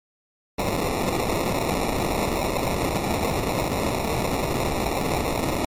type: noise with sample-and-hold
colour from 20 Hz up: white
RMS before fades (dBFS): -24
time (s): 0.58-5.65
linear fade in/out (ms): 5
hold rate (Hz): 1575
effects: MP3 64 kbps